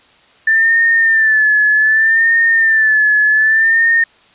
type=tone with vibrato; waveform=sine; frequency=1770 Hz; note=A6; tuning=10 cents sharp; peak=-8 dBFS; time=0.47-4.04 s; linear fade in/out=5 ms; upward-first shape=sine; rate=0.65 Hz; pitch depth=62 cents each way; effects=white hiss -48 dBFS RMS until 4.34 s + resampled to 8000 Hz